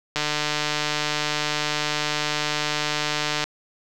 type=click train; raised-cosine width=0.2 ms; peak=-6 dBFS; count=493; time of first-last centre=0.16-3.44 s; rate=150 Hz; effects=none